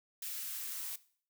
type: noise with high-pass filter sweep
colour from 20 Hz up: blue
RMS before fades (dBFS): -41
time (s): 0.22-0.96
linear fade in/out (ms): 5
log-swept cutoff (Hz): 1900 to 830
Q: 1.2
effects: noise-tail reverb RT60 0.5 s tail -18 dB re dry